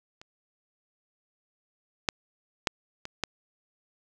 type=clicks; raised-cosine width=0.2 ms; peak=-29 / -6 / -6 / -20 / -10 dBFS; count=5; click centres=0.215 / 2.088 / 2.672 / 3.054 / 3.237 s; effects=none